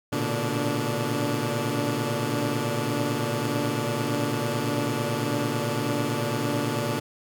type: tone cluster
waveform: 15% pulse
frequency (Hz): 113.7 / 122.7 / 144.8 / 291.3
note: A#2 / B2 / D3 / D4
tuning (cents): -43 / -11 / -24 / -14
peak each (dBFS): -24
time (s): 0.12-7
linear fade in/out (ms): 10
effects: none